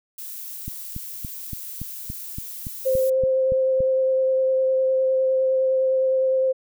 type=noise; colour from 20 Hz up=violet; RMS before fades=-35 dBFS; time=0.18-3.1 s; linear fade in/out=5 ms
type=click train; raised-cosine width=5 ms; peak=-19 dBFS; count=12; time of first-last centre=0.68-3.805 s; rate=3.52 Hz
type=tone with vibrato; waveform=sine; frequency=524 Hz; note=C5; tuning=2 cents sharp; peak=-17 dBFS; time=2.85-6.53 s; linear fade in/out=20 ms; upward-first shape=sine; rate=9.8 Hz; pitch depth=10 cents each way
effects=none